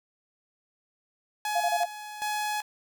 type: tone with tremolo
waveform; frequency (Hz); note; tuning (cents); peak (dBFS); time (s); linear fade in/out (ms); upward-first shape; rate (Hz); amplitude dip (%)
sawtooth; 843; G#5; +26; -24; 1.45-2.62; 2; square; 1.3; 70
type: tone bursts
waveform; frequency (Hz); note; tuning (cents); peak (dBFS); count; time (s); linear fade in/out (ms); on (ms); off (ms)
sine; 698.5; F5; 0; -23; 4; 1.55-1.856; 10; 57; 26
effects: none